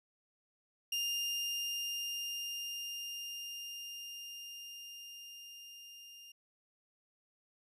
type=tone with level ramp; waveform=30% pulse; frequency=2807 Hz; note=F7; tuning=8 cents sharp; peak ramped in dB=-30 to -49 dBFS; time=0.92-6.32 s; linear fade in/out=5 ms; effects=resampled to 32000 Hz